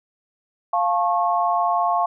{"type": "chord", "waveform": "sine", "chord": "F augmented", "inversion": "none", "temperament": "just", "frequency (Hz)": [698.5, 873.1, 1091.3], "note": ["F5", "A5", "C#6"], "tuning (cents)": [0, -14, -27], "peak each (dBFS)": [-20, -24, -22], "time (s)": [0.73, 2.06], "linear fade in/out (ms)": 5, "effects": []}